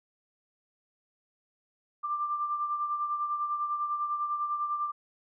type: beating tone pair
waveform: sine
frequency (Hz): 1184 / 1194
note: D6 / D6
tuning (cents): +14 / +28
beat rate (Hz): 10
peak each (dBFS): -29 / -38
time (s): 2.03-4.92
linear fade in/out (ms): 20
effects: none